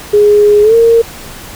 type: tone with pitch glide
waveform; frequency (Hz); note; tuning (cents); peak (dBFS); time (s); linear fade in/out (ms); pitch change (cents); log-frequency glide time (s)
sine; 415.3 to 460.8; G#4 to A#4; 0 to -20; -3; 0.13-1.02; 10; +180; 0.62-0.75
effects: pink hiss -29 dBFS RMS until 1.55 s